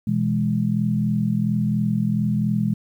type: chord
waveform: sine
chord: E major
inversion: second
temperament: equal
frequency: 123.47 / 164.81 / 207.7 Hz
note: B2 / E3 / G#3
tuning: 0 / 0 / 0 cents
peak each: -24 / -24 / -21 dBFS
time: 0.07-2.74 s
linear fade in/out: 5 ms
effects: 9-bit